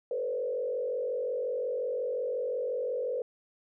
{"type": "tone with frequency modulation", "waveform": "sine", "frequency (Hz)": 500, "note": "B4", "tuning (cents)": 21, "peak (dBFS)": -29, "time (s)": [0.11, 3.22], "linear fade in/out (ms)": 2, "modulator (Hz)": 45.6, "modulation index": 1.1, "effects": []}